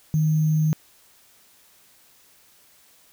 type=tone with sample-and-hold; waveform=sine; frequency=155.56 Hz; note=D#3; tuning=in tune; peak=-17 dBFS; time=0.14-0.73 s; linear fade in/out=0 ms; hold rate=6300 Hz; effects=white hiss -56 dBFS RMS until 3.12 s